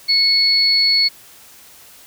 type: tone pair together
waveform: sine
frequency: 2200 / 4400 Hz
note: C#7 / C#8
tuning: -14 / -14 cents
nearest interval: octave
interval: 1200 cents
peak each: -21 / -12 dBFS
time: 0.08-1.09 s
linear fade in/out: 20 ms
effects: white hiss -44 dBFS RMS until 2.06 s